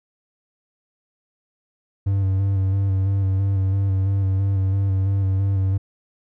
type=tone with vibrato; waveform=triangle; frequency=96.9 Hz; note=G2; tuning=20 cents flat; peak=-15 dBFS; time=2.06-5.78 s; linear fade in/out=10 ms; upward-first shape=square; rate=3 Hz; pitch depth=25 cents each way; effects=none